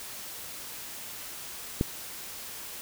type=click; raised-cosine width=3 ms; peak=-11 dBFS; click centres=1.811 s; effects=white hiss -41 dBFS RMS until 2.81 s